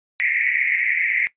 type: band-pass noise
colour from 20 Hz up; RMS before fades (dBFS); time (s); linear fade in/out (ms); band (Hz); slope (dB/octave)
white; -21; 0.2-1.27; 0; 1900 to 2300; 96
effects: noise-tail reverb RT60 0.1 s tail -17 dB re dry + resampled to 8000 Hz